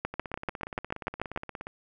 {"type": "two click trains", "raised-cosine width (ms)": 0.5, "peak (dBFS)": [-22, -14], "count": [27, 10], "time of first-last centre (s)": [[0.14, 1.669], [0.05, 1.362]], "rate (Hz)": [17, 6.86], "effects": []}